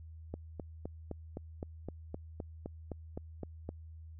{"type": "click train", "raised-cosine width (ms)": 2, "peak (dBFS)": -26, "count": 14, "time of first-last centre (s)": [0.34, 3.691], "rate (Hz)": 3.88, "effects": ["added 80 Hz sine -47 dBFS peak until 4.19 s"]}